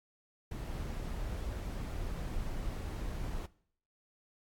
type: noise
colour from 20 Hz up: brown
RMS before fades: -38 dBFS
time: 0.51-3.46 s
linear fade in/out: 5 ms
effects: noise-tail reverb RT60 0.6 s tail -20 dB re dry + AAC 64 kbps